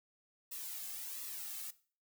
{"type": "noise with flanger", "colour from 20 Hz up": "blue", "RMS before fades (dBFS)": -44, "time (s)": [0.51, 1.71], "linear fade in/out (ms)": 10, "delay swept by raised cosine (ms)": [1.3, 2.1], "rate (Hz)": 1.4, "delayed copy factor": -0.65, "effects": ["noise-tail reverb RT60 0.4 s tail -17 dB re dry"]}